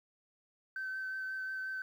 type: tone with vibrato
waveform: sine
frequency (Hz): 1537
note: G6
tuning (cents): -35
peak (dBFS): -35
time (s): 0.76-1.82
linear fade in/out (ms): 2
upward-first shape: triangle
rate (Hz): 5.6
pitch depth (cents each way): 14
effects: tanh soft clip ceiling -33 dBFS + 11-bit